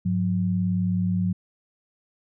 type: tone pair together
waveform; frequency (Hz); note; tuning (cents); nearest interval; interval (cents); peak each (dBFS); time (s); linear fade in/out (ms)
sine; 101.4 / 180.67; G#2 / F#3; -41 / -41; minor seventh; 1000; -26 / -22; 0.05-1.33; 10
effects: none